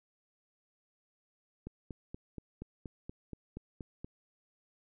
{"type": "click train", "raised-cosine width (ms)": 3, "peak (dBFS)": -29, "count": 11, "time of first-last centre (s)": [1.67, 4.045], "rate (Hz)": 4.21, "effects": []}